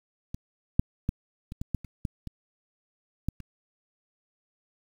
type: clicks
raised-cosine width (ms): 5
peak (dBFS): -22 / -7 / -13 / -25 / -20 / -15 / -30 / -17 / -24 / -15 / -29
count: 11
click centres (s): 0.345 / 0.795 / 1.091 / 1.521 / 1.615 / 1.747 / 1.847 / 2.052 / 2.273 / 3.286 / 3.403
effects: 8-bit